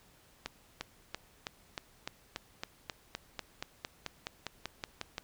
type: accelerating click train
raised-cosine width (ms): 0.2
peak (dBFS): -19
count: 20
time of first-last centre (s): 0.46-5.181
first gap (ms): 350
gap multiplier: 0.96
effects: pink hiss -63 dBFS RMS until 5.23 s

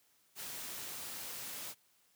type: noise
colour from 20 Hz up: white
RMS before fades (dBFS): -44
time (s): 0.35-1.75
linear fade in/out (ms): 50
effects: white hiss -71 dBFS RMS until 2.15 s + high-pass 80 Hz 12 dB/octave

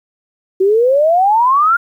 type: exponential sweep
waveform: sine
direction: up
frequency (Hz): 370 to 1429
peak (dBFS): -8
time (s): 0.6-1.77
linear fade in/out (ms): 10
effects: 8-bit

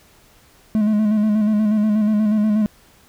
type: tone with vibrato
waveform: triangle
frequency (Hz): 212.7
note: G#3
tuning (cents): +42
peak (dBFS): -12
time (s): 0.75-2.66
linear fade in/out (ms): 0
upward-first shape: square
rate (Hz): 8.3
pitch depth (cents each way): 35
effects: pink hiss -52 dBFS RMS until 3.08 s

